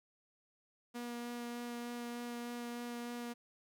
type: tone with vibrato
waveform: sawtooth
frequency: 239.4 Hz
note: A#3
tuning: 46 cents sharp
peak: -37 dBFS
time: 0.94-3.34 s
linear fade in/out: 20 ms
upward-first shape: sine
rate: 3.3 Hz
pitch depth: 9 cents each way
effects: 12-bit